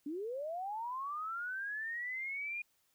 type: linear sweep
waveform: sine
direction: up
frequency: 275.1 to 2443 Hz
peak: -37 dBFS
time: 0.06-2.62 s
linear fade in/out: 5 ms
effects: white hiss -75 dBFS RMS until 2.94 s